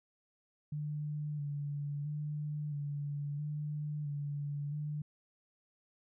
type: tone with vibrato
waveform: sine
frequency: 146.83 Hz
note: D3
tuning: in tune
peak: -35 dBFS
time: 0.72-5.02 s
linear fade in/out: 5 ms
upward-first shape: square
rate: 0.75 Hz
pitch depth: 29 cents each way
effects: none